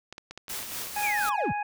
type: clicks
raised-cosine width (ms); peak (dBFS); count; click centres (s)
0.2; -23; 10; 0.126 / 0.181 / 0.31 / 0.376 / 0.482 / 0.591 / 0.628 / 0.72 / 0.818 / 0.87
type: noise with tremolo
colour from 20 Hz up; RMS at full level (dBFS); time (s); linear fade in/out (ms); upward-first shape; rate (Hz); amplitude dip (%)
white; -34; 0.49-1.3; 10; sine; 4.2; 45
type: harmonic tone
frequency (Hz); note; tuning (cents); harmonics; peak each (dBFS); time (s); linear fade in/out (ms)
830.6; G#5; 0; 1 / 2 / 3; -28 / -37 / -38; 0.96-1.63; 5
type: linear sweep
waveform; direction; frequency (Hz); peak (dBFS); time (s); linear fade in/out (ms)
triangle; down; 2548 to 43.84; -25; 1.02-1.53; 20
effects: none